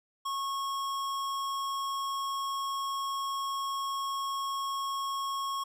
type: tone with hard clipping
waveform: sine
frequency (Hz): 1095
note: C#6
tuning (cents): -22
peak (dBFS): -33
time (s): 0.25-5.64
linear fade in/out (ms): 10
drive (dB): 17
effects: none